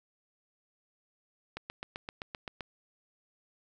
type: click train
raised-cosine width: 0.3 ms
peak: -22 dBFS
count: 9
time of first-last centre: 1.57-2.608 s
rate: 7.71 Hz
effects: none